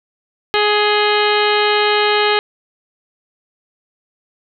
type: harmonic tone with a mistuned harmonic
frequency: 418 Hz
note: G#4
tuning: 11 cents sharp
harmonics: 1 / 2 / 3 / 4 / 5 / 6 / 7 / 8 / 9 / 10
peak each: -16 / -19 / -21 / -22 / -23 / -24 / -24 / -25 / -26 / -26 dBFS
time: 0.54-2.39 s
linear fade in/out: 0 ms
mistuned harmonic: 8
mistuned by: -67 cents
effects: none